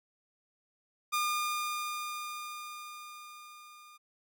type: tone with level ramp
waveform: sawtooth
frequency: 1211 Hz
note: D#6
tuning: 47 cents flat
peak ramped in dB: -24 to -49 dBFS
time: 1.12-3.98 s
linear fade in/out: 20 ms
effects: none